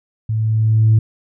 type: tone with level ramp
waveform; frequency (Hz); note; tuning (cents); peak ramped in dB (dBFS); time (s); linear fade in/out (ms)
sine; 110; A2; 0; -16 to -6; 0.29-0.99; 5
effects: tanh soft clip ceiling -5 dBFS